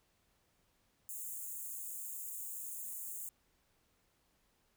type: high-pass noise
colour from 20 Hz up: white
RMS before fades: -44 dBFS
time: 1.09-3.29 s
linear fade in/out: 0 ms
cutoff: 6700 Hz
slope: 96 dB/octave
effects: pink hiss -75 dBFS RMS until 4.76 s